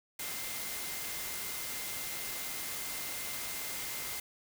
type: tone in noise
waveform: sine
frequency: 2087 Hz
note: C7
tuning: 5 cents flat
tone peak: -48 dBFS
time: 0.19-4.2 s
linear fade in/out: 5 ms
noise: white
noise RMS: -39 dBFS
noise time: 0.19-4.2 s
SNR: -12 dB
effects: none